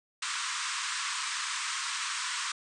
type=band-pass noise; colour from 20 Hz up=pink; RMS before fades=-34 dBFS; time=0.22-2.52 s; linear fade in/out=5 ms; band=980 to 9000 Hz; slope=96 dB/octave; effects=none